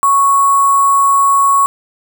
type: tone with sample-and-hold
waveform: sine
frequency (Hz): 1108.7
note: C#6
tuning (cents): 0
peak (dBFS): -7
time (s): 0.03-1.66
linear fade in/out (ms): 0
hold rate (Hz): 8820
effects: none

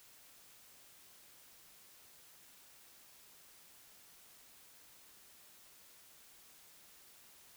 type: silence
effects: white hiss -61 dBFS RMS until 7.56 s

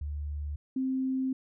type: tone pair in turn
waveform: sine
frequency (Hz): 73.42 / 262.1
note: D2 / C4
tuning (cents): 0 / +3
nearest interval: octave + minor seventh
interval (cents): 2203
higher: second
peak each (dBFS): -32 / -27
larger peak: second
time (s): 0.01-0.56 / 0.76-1.33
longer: second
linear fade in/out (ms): 5
effects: none

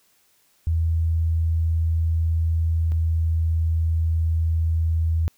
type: tone pair in turn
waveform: sine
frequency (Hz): 81.8 / 81.46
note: E2 / E2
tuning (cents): -13 / -20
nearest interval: unison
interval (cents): 7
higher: first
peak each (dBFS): -18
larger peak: neither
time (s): 0.67-2.92 / 2.92-5.28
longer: second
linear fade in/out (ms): 0
effects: white hiss -62 dBFS RMS until 5.37 s

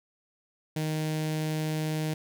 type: tone with notch filter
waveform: sawtooth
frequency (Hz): 155.56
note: D#3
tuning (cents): 0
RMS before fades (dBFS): -30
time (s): 0.76-2.14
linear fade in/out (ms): 5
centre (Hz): 1200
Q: 1.5
effects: none

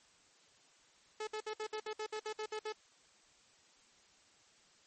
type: tone bursts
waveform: sawtooth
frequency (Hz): 430.7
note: A4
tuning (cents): -37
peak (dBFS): -34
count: 12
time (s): 1.2-2.724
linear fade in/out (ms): 5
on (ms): 72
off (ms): 60
effects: white hiss -66 dBFS RMS until 4.86 s + MP3 32 kbps

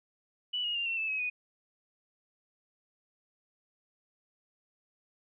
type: tone with pitch steps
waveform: sine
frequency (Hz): 2960 / 2874 / 2791 / 2710 / 2631 / 2555 / 2480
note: F#7 / F7 / F7 / E7 / E7 / D#7 / D#7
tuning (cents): 0 / +49 / -2 / +47 / -4 / +45 / -6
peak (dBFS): -30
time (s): 0.53-1.3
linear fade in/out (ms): 10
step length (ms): 110
effects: none

